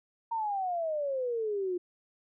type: exponential sweep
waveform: sine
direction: down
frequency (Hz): 932.3 to 350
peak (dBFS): -29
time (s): 0.31-1.78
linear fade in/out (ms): 10
effects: none